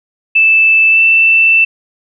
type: tone with pitch glide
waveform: sine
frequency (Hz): 2637 to 2663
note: E7 to E7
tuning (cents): 0 to +17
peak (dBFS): -5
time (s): 0.35-1.65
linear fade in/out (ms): 10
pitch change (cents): +17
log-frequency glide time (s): 0.9-1
effects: none